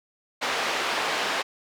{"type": "band-pass noise", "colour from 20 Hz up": "pink", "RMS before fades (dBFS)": -27, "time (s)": [0.41, 1.43], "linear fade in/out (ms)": 20, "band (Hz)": [580, 4000], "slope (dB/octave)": 12, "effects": []}